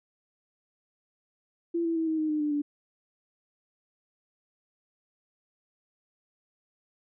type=tone with pitch steps; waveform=sine; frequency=338.4 / 331.2 / 324.2 / 317.4 / 310.7 / 304.1 / 297.7 / 291.4 Hz; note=E4 / E4 / E4 / D#4 / D#4 / D#4 / D4 / D4; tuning=+45 / +8 / -29 / +35 / -2 / -40 / +24 / -13 cents; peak=-25 dBFS; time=1.74-2.62 s; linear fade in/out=10 ms; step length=110 ms; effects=none